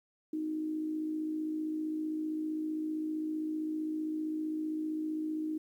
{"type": "tone with amplitude modulation", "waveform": "sine", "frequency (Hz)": 311.1, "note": "D#4", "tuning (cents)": 0, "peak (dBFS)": -30, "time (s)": [0.33, 5.58], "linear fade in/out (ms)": 5, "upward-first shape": "sine", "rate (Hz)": 55.4, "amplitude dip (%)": 45, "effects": ["11-bit"]}